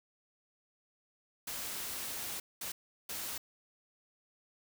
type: noise bursts at uneven times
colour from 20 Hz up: white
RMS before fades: -40 dBFS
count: 3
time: 1.47-2.4 / 2.61-2.72 / 3.09-3.38 s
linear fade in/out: 5 ms
effects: none